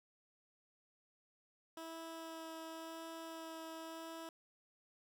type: tone with vibrato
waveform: 15% pulse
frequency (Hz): 325.5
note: E4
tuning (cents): -22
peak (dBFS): -40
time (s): 1.77-4.29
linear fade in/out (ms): 2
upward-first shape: sine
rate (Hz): 0.93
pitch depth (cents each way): 10
effects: none